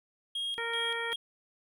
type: tone with tremolo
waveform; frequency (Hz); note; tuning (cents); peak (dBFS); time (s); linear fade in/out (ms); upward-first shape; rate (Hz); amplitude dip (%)
triangle; 3259; G#7; -33; -30; 0.35-1.16; 5; square; 2.6; 65
type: harmonic tone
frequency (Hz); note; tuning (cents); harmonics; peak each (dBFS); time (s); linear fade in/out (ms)
463.8; A#4; -9; 1 / 2 / 3 / 4 / 5; -38 / -40 / -39 / -36 / -41; 0.58-1.13; 0
effects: none